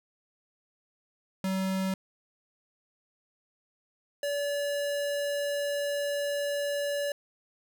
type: tone pair in turn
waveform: square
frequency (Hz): 190.1 / 573.5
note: F#3 / D5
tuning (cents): +47 / -41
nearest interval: octave + perfect fifth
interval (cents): 1912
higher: second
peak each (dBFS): -28 / -29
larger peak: first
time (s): 1.44-1.94 / 4.23-7.12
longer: second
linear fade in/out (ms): 2
effects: none